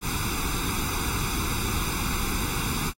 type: noise with comb filter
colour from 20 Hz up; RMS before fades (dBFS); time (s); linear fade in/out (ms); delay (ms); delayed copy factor
pink; -28; 0.01-2.93; 50; 0.82; +0.85
effects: AAC 48 kbps

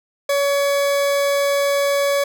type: tone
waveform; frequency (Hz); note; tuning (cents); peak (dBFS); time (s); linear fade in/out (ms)
40% pulse; 564; C#5; +30; -15; 0.29-2.24; 5
effects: none

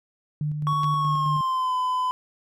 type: tone with tremolo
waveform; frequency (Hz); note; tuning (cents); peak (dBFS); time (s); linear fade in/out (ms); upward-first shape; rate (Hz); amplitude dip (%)
sine; 150; D3; +37; -23; 0.41-1.41; 2; square; 4.7; 35
type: tone with pitch glide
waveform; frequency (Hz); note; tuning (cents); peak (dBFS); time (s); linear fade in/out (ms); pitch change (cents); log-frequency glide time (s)
triangle; 1115 to 1010.7; C#6 to B5; +10 to +40; -20; 0.67-2.11; 0; -170; 0.93-1.75
type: clicks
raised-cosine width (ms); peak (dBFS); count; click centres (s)
0.2; -23; 2; 0.834 / 0.843
effects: none

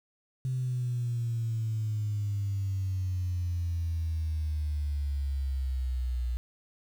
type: exponential sweep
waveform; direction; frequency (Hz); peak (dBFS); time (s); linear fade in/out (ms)
sine; down; 130 to 60.1; -27; 0.45-6.37; 0
effects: tanh soft clip ceiling -23 dBFS + 9-bit

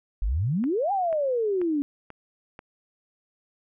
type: exponential two-way sweep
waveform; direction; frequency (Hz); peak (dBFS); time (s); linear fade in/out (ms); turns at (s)
sine; up then down; 43.08 to 820 to 277.8; -22; 0.22-1.82; 0; 0.92
type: click train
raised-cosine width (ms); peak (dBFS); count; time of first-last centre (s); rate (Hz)
0.5; -26; 5; 0.64-2.591; 2.05
effects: none

